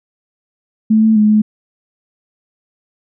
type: tone with pitch steps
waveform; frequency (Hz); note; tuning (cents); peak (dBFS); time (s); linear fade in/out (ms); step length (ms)
sine; 218.3 / 220.4 / 212 / 213.6; A3 / A3 / G#3 / G#3; -13 / +3 / +36 / +49; -7; 0.9-1.42; 10; 130
effects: none